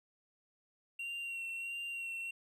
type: tone with vibrato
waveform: triangle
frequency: 2747 Hz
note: F7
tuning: 29 cents flat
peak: -37 dBFS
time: 0.99-2.31 s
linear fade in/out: 5 ms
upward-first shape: sine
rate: 1.5 Hz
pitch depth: 23 cents each way
effects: none